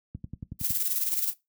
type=click train; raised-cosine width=5 ms; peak=-23 dBFS; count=7; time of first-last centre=0.15-0.706 s; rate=10.8 Hz
type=noise with tremolo; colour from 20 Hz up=violet; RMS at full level=-26 dBFS; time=0.59-1.34 s; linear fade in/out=50 ms; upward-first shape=square; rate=19 Hz; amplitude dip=50%
effects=noise-tail reverb RT60 0.2 s tail -20 dB re dry + high-pass 60 Hz 12 dB/octave